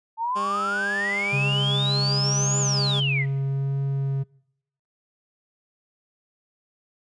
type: exponential two-way sweep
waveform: sine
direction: up then down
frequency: 880 to 7150 to 1907 Hz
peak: -23 dBFS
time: 0.17-3.26 s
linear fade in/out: 50 ms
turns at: 2.59 s
type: tone with pitch glide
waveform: 10% pulse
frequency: 200.9 to 202.8 Hz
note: G3 to G#3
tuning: +43 to -41 cents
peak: -22 dBFS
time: 0.35-3.01 s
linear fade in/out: 20 ms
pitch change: +16 cents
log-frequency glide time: 1.36-1.51 s
type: tone with vibrato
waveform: triangle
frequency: 137.2 Hz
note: C#3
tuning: 17 cents flat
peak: -20 dBFS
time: 1.32-4.24 s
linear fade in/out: 20 ms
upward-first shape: triangle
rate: 1.3 Hz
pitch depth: 9 cents each way
effects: noise-tail reverb RT60 0.8 s tail -25 dB re dry + resampled to 22050 Hz